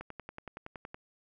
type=click train; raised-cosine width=0.5 ms; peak=-27 dBFS; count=11; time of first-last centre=0.01-0.945 s; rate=10.7 Hz; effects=none